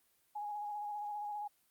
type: tone with vibrato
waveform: sine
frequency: 830.6 Hz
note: G#5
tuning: in tune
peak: -38 dBFS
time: 0.35-1.48 s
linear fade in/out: 10 ms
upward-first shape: square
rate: 15 Hz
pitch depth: 20 cents each way
effects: white hiss -73 dBFS RMS until 1.7 s + Opus 32 kbps